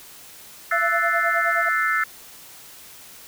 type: chord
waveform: sine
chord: F# half-diminished seventh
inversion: third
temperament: equal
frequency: 1318.5 / 1480 / 1760 / 2093 Hz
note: E6 / F#6 / A6 / C7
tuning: 0 / 0 / 0 / 0 cents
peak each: -23 / -26 / -23 / -26 dBFS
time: 0.71-2.04 s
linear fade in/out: 5 ms
type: tone with tremolo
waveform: sine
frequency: 678 Hz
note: E5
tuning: 49 cents sharp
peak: -22 dBFS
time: 0.72-1.69 s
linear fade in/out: 5 ms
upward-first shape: sine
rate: 9.5 Hz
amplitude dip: 95%
effects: white hiss -44 dBFS RMS until 3.27 s